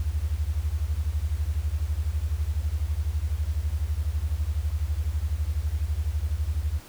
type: beating tone pair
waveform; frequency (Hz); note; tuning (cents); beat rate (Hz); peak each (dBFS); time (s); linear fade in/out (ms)
sine; 69.3 / 81.3; C#2 / E2; 0 / -23; 12; -27; 0-6.8; 0
effects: pink hiss -48 dBFS RMS until 6.88 s